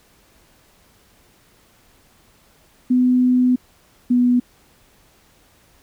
sine tone pair in turn, 250.9 / 245.9 Hz, B3 / B3, +28 / -7 cents, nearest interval unison, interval 35 cents, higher first, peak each -12 / -12 dBFS, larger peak neither, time 2.9-3.56 / 4.1-4.4 s, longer first, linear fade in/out 10 ms, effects pink hiss -55 dBFS RMS until 5.82 s

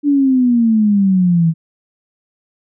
sine exponential sweep, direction down, 293.7 to 160 Hz, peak -9 dBFS, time 0.03-1.54 s, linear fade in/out 50 ms, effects none

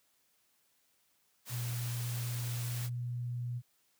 white noise, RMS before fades -44 dBFS, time 1.45-2.9 s, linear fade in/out 50 ms
sine tone with pitch glide, 120 to 121.53 Hz, B2 to B2, -49 to -27 cents, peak -34 dBFS, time 1.49-3.62 s, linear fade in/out 50 ms, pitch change +22 cents, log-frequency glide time 2.6-2.96 s
effects white hiss -73 dBFS RMS until 3.99 s + high-pass 60 Hz 12 dB/octave

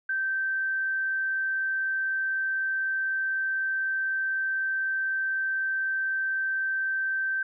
sine tone, 1556 Hz, G6, 13 cents flat, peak -25 dBFS, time 0.09-7.43 s, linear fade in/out 5 ms, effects none

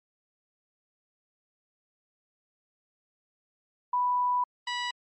sine / 15% pulse tone pair in turn, 987.8 / 977.6 Hz, B5 / B5, 0 / -18 cents, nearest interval unison, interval 18 cents, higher first, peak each -23 / -23 dBFS, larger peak neither, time 3.93-4.44 / 4.67-4.91 s, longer first, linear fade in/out 5 ms, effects MP3 32 kbps

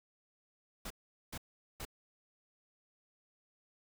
pink noise bursts, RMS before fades -43 dBFS, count 3, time 0.85-1.852 s, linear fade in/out 5 ms, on 54 ms, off 420 ms, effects none

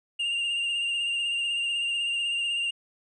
triangle tone with vibrato, 2800 Hz, F7, 4 cents sharp, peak -24 dBFS, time 0.19-2.71 s, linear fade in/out 10 ms, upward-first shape triangle, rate 16 Hz, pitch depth 36 cents each way, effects resampled to 24000 Hz

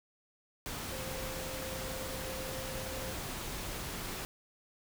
sine tone in noise, 523.3 Hz, C5, in tune, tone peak -43 dBFS, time 0.92-3.12 s, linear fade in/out 0 ms, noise pink, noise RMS -40 dBFS, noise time 0.66-4.25 s, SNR -6 dB, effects none

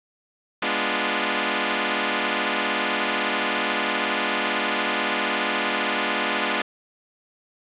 5% pulse chord, G# diminished seventh, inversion none, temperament equal, 207.7 / 246.9 / 293.7 / 349.2 Hz, G#3 / B3 / D4 / F4, 0 / 0 / 0 / 0 cents, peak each -16 dBFS, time 0.62-6.62 s, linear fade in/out 5 ms, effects resampled to 8000 Hz + 7-bit

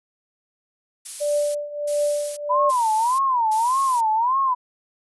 violet noise bursts, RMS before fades -28 dBFS, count 4, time 1.05-4.01 s, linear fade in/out 10 ms, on 500 ms, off 320 ms
sine tone with tremolo, 587.3 Hz, D5, in tune, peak -17 dBFS, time 1.2-2.71 s, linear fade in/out 20 ms, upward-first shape triangle, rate 1.5 Hz, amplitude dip 85%
sine tone with vibrato, 970 Hz, B5, 31 cents flat, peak -17 dBFS, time 2.49-4.55 s, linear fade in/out 20 ms, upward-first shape sine, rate 1.7 Hz, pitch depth 200 cents each way
effects resampled to 24000 Hz

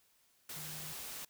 sine tone in noise, 153.9 Hz, D#3, 19 cents flat, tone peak -50 dBFS, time 0.56-0.93 s, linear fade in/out 5 ms, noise white, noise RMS -45 dBFS, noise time 0.49-1.25 s, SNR -8 dB, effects white hiss -71 dBFS RMS until 1.29 s

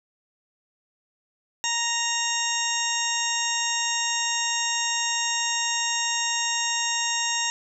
harmonic tone, 932.3 Hz, A#5, in tune, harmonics 1 / 2 / 3 / 4 / 6 / 7 / 8, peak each -31 / -31 / -31 / -31 / -31 / -31 / -31 dBFS, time 1.64-7.5 s, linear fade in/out 0 ms, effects none

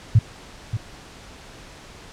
sine tone with echo, 110 Hz, A2, in tune, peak -9 dBFS, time 0.15-0.19 s, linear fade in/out 5 ms, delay 580 ms, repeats 1, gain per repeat -11 dB, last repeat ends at 0.77 s, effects pink hiss -43 dBFS RMS until 2.12 s + low-pass 7000 Hz 12 dB/octave

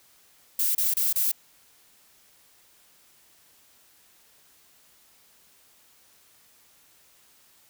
violet noise bursts, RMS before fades -24 dBFS, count 4, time 0.59-1.317 s, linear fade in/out 5 ms, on 160 ms, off 29 ms, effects white hiss -59 dBFS RMS until 7.69 s

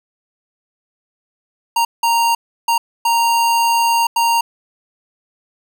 square tone bursts at uneven times, 929 Hz, A#5, 6 cents flat, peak -13 dBFS, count 5, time 1.76-1.85 / 2.03-2.35 / 2.68-2.78 / 3.05-4.07 / 4.16-4.41 s, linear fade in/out 5 ms, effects none

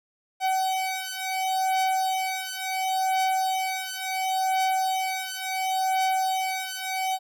45% pulse beating tone pair, 757 / 757.71 Hz, F#5 / F#5, +39 / +41 cents, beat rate 0.71 Hz, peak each -27 / -27 dBFS, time 0.4-7.19 s, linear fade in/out 50 ms, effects none

